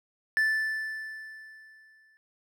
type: tone with exponential decay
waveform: triangle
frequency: 1757 Hz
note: A6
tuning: 3 cents flat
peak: -19 dBFS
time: 0.37-2.17 s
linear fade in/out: 0 ms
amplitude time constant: 390 ms
effects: none